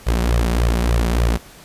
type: tone with flanger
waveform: sawtooth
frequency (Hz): 58.27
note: A#1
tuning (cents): 0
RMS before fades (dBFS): -17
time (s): 0.06-1.38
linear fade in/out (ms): 20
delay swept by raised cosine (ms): 1.6 to 5.4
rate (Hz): 3.4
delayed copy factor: +0.8
effects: pink hiss -43 dBFS RMS until 1.64 s + resampled to 32000 Hz